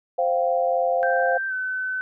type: chord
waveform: sine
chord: C suspended fourth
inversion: none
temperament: equal with one note detuned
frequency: 523.3 / 698.5 / 781.7 Hz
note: C5 / F5 / G5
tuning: 0 / 0 / -5 cents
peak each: -22 / -22 / -28 dBFS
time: 0.18-1.38 s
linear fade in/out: 10 ms
type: tone with pitch glide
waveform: sine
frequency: 1567 to 1516.2 Hz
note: G6 to F#6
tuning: -1 to +42 cents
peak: -24 dBFS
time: 1.03-2.01 s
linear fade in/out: 0 ms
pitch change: -57 cents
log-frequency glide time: 1.48-1.53 s
effects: none